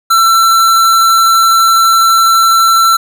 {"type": "tone", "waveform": "square", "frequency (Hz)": 1344, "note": "E6", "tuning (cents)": 33, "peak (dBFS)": -6, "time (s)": [0.1, 2.97], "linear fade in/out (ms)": 10, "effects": []}